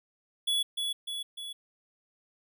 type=tone with echo; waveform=square; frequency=3395 Hz; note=G#7; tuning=37 cents sharp; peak=-26 dBFS; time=0.47-0.63 s; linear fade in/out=10 ms; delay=300 ms; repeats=3; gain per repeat=-4 dB; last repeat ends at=1.53 s; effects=none